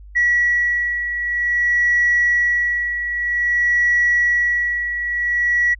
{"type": "beating tone pair", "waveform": "sine", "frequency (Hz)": [1933, 1933.52], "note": ["B6", "B6"], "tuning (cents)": [-38, -37], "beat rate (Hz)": 0.52, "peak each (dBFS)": [-15, -22], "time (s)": [0.15, 5.75], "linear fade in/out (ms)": 20, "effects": ["tanh soft clip ceiling -8 dBFS", "added 50 Hz sine -37 dBFS peak until 5.79 s"]}